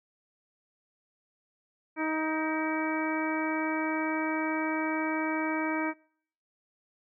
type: harmonic tone with a mistuned harmonic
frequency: 314.1 Hz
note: D#4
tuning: 16 cents sharp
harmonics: 1 / 2 / 3 / 4 / 5 / 6 / 7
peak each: -30 / -37 / -35 / -39 / -38 / -41 / -36 dBFS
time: 1.96-5.94 s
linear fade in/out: 50 ms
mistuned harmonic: 7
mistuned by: +69 cents
effects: noise-tail reverb RT60 0.6 s tail -25 dB re dry